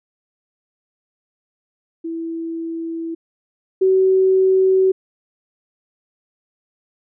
sine tone pair in turn, 329.6 / 378.5 Hz, E4 / F#4, 0 / +39 cents, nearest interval major second, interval 239 cents, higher second, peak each -23 / -11 dBFS, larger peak second, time 2.04-3.15 / 3.81-4.92 s, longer neither, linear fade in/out 10 ms, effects none

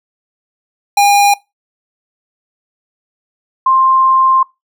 square / sine tone pair in turn, 811 / 1052.8 Hz, G#5 / C6, -41 / +10 cents, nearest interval perfect fourth, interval 451 cents, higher second, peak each -7 dBFS, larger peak neither, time 0.97-1.34 / 3.66-4.43 s, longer second, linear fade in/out 5 ms, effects noise-tail reverb RT60 0.2 s tail -21 dB re dry

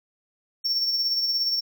triangle tone with tremolo, 5460 Hz, F8, 40 cents flat, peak -19 dBFS, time 0.64-1.61 s, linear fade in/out 20 ms, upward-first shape sine, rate 17 Hz, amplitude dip 40%, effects none

